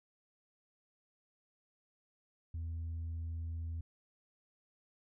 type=tone; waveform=sine; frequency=82.41 Hz; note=E2; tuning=in tune; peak=-35 dBFS; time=2.54-3.81 s; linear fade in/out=5 ms; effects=tanh soft clip ceiling -36 dBFS